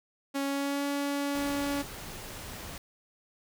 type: tone with pitch glide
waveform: sawtooth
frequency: 277.2 to 283.4 Hz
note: C#4 to C#4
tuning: 0 to +38 cents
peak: -25 dBFS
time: 0.34-1.83 s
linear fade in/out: 20 ms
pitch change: +38 cents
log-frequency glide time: 0.44-0.85 s
type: noise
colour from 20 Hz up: pink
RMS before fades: -42 dBFS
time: 1.35-2.78 s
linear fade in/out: 2 ms
effects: none